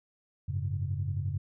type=chord; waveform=sine; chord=F# suspended second; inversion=none; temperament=equal; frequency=92.5 / 103.83 / 138.59 Hz; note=F#2 / G#2 / C#3; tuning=0 / 0 / 0 cents; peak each=-32 / -34 / -34 dBFS; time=0.48-1.38 s; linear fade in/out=10 ms; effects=tanh soft clip ceiling -20 dBFS